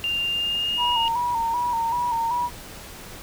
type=tone with pitch glide; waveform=sine; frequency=2794 to 2859 Hz; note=F7 to F7; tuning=0 to +40 cents; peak=-22 dBFS; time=0.04-1.08 s; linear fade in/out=0 ms; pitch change=+40 cents; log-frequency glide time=0.27-0.9 s
type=tone with vibrato; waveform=sine; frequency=943 Hz; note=A#5; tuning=20 cents sharp; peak=-21 dBFS; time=0.77-2.5 s; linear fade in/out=50 ms; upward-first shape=square; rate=2.6 Hz; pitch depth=46 cents each way
effects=pink hiss -40 dBFS RMS until 3.22 s